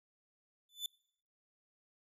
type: tone with exponential growth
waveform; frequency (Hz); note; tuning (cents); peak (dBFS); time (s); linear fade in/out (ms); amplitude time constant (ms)
40% pulse; 3502; A7; -9; -32; 0.69-0.86; 2; 35
effects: noise-tail reverb RT60 0.7 s tail -25 dB re dry